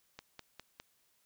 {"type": "click train", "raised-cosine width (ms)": 0.2, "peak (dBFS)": -28, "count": 4, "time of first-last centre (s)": [0.19, 0.8], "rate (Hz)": 4.92, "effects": ["white hiss -73 dBFS RMS until 1.25 s"]}